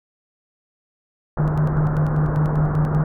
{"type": "low-pass noise", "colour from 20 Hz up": "pink", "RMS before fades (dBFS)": -26, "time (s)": [1.37, 3.04], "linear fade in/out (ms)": 2, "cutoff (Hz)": 1500, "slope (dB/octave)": 48}
{"type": "tone with tremolo", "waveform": "sine", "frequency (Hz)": 151.8, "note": "D#3", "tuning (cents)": -42, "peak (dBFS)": -15, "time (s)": [1.38, 3.04], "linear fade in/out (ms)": 20, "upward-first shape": "square", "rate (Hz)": 5.1, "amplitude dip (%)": 45}
{"effects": []}